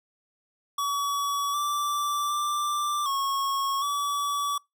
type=tone with pitch steps; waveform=square; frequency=1135 / 1168 / 1179 / 1097 / 1145 Hz; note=C#6 / D6 / D6 / C#6 / D6; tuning=+41 / -10 / +6 / -18 / -44 cents; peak=-26 dBFS; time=0.78-4.58 s; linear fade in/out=5 ms; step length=760 ms; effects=noise-tail reverb RT60 0.2 s tail -26 dB re dry